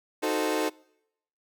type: chord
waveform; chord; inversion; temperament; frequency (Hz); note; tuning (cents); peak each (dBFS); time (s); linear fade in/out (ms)
30% pulse; D# diminished seventh; none; equal; 311.1 / 370 / 440 / 523.3; D#4 / F#4 / A4 / C5; 0 / 0 / 0 / 0; -27 / -30 / -27 / -30; 0.22-0.7; 20
effects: noise-tail reverb RT60 0.8 s tail -25 dB re dry